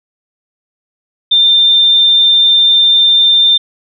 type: tone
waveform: sine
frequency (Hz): 3592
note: A7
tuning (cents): +35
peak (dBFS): -5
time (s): 1.31-3.58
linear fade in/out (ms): 10
effects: none